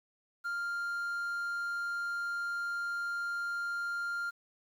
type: tone with quantisation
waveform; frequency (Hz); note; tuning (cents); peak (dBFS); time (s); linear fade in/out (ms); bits
triangle; 1396.9; F6; 0; -31; 0.44-4.31; 20; 10
effects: none